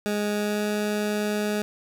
20% pulse tone with pitch glide, 207.7 to 209.3 Hz, G#3 to G#3, 0 to +14 cents, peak -19 dBFS, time 0.06-1.62 s, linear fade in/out 0 ms, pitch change +14 cents, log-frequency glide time 0.34-0.63 s, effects none

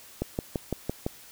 click train, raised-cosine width 2 ms, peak -14 dBFS, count 6, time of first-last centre 0.22-1.065 s, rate 5.92 Hz, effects white hiss -50 dBFS RMS until 1.31 s

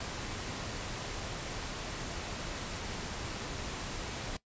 pink noise, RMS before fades -39 dBFS, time 0-4.37 s, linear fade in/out 5 ms, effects noise-tail reverb RT60 0.1 s tail -18 dB re dry + resampled to 16000 Hz

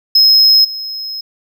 triangle tone with level steps, 5140 Hz, E8, 45 cents flat, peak -4 / -20 dBFS, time 0.15-1.21 s, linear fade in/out 5 ms, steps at 0.64 s, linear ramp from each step 10 ms, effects none

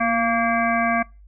harmonic tone with a mistuned harmonic, 230.1 Hz, A#3, 22 cents flat, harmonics 1 / 3 / 5 / 7 / 9 / 10, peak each -24 / -22 / -24 / -26 / -29 / -29 dBFS, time 0-1.03 s, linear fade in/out 10 ms, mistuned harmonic 1, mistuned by +31 cents, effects noise-tail reverb RT60 0.3 s tail -25 dB re dry + added 50 Hz sine -44 dBFS peak until 1.27 s

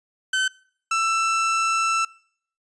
30% pulse tone pair in turn, 1529 / 1331 Hz, G6 / E6, -44 / +16 cents, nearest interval major second, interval 240 cents, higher first, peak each -17 dBFS, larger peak neither, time 0.33-0.48 / 0.91-2.05 s, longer second, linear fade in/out 5 ms, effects noise-tail reverb RT60 0.6 s tail -24 dB re dry + resampled to 22050 Hz

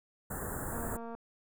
pink band-stop noise, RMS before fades -38 dBFS, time 0.3-0.97 s, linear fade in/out 10 ms, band 1800 to 7200 Hz, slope 96 dB/octave
click train, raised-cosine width 1 ms, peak -31 dBFS, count 98, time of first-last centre 0.73-1.15 s, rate 231 Hz
effects none

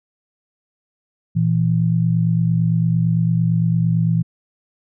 sine tone pair together, 117.3 / 166.16 Hz, A#2 / E3, +11 / +14 cents, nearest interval tritone, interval 603 cents, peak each -18 / -16 dBFS, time 1.35-4.23 s, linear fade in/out 20 ms, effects none

